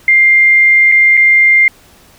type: tone with dropouts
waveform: sine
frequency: 2100 Hz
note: C7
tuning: 6 cents sharp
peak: -4 dBFS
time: 0.08-1.68 s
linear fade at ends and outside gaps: 2 ms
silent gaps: 0.917-0.921 / 1.17-1.174 s
effects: pink hiss -44 dBFS RMS until 2.18 s